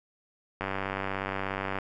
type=click train; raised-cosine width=0.5 ms; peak=-16 dBFS; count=115; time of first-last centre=0.61-1.786 s; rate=96.9 Hz; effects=none